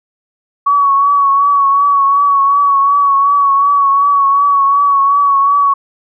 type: tone with vibrato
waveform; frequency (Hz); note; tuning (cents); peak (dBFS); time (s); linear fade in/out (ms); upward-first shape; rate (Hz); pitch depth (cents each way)
sine; 1123; C#6; +22; -7; 0.66-5.74; 10; triangle; 2.7; 39
effects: none